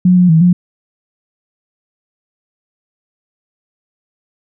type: tone with pitch steps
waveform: sine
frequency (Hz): 181.3 / 179.4 / 161.1 / 177.7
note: F#3 / F3 / E3 / F3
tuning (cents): -35 / +47 / -39 / +30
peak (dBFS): -5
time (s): 0.05-0.53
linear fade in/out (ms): 5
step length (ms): 120
effects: none